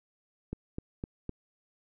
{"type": "click train", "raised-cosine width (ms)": 3, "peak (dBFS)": -22, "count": 4, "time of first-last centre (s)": [0.53, 1.293], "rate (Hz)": 3.93, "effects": []}